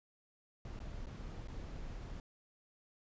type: noise with dropouts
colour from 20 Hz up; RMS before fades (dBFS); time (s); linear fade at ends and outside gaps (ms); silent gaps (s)
brown; -45; 0.65-2.2; 1; 0.791-0.802 / 1.059-1.068 / 1.474-1.483
effects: resampled to 16000 Hz